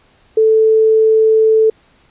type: tone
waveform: sine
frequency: 440 Hz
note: A4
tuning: in tune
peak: -7 dBFS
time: 0.37-1.7 s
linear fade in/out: 5 ms
effects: pink hiss -52 dBFS RMS until 2.1 s + resampled to 8000 Hz